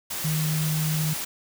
sine tone in noise, 155.56 Hz, D#3, in tune, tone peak -23 dBFS, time 0.24-1.14 s, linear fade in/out 10 ms, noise white, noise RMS -31 dBFS, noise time 0.1-1.25 s, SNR +5 dB, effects none

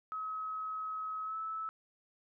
sine tone with pitch glide, 1279 to 1305.9 Hz, D#6 to E6, +47 to -17 cents, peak -36 dBFS, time 0.12-1.69 s, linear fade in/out 0 ms, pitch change +36 cents, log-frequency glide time 1.24-1.36 s, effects none

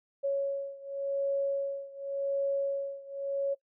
sine beating tone pair, 554.4 / 555.29 Hz, C#5 / C#5, 0 / +3 cents, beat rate 0.89 Hz, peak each -31 / -33 dBFS, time 0.23-3.55 s, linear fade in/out 20 ms, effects noise-tail reverb RT60 0.1 s tail -20 dB re dry

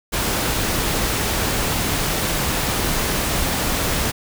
pink noise, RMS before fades -21 dBFS, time 0.12-4.12 s, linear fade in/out 20 ms, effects none

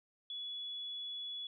sine tone, 3400 Hz, G#7, 40 cents sharp, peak -40 dBFS, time 0.3-1.47 s, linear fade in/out 2 ms, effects none

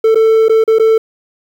triangle tone with dropouts, 444.4 Hz, A4, 17 cents sharp, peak -4 dBFS, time 0.04-0.98 s, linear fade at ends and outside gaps 5 ms, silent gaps 0.147-0.155 / 0.484-0.495 / 0.64-0.677 / 0.786-0.796 s, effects 7-bit

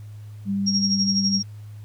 sine tone with pitch glide, 198 to 196.63 Hz, G3 to G3, +18 to +6 cents, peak -21 dBFS, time 0.45-1.43 s, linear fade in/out 50 ms, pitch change -12 cents, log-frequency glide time 0.84-0.94 s
sine tone with tremolo, 5588 Hz, F8, in tune, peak -18 dBFS, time 0.66-1.43 s, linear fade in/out 20 ms, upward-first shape sine, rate 12 Hz, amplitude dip 70%
effects added 105 Hz sine -36 dBFS peak until 1.84 s + pink hiss -58 dBFS RMS until 1.84 s

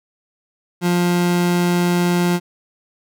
30% pulse tone, 175.8 Hz, F3, 12 cents sharp, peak -12 dBFS, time 0.81-2.4 s, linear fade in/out 50 ms, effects none

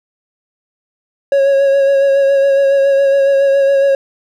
triangle tone with vibrato, 551 Hz, C#5, 11 cents flat, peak -6 dBFS, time 1.32-3.95 s, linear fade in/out 2 ms, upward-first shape sine, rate 7.2 Hz, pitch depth 22 cents each way, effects none

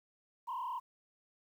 sine tone with frequency modulation, 987.8 Hz, B5, in tune, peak -35 dBFS, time 0.47-0.8 s, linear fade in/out 20 ms, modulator 37 Hz, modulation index 1.8, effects tanh soft clip ceiling -33 dBFS + 11-bit

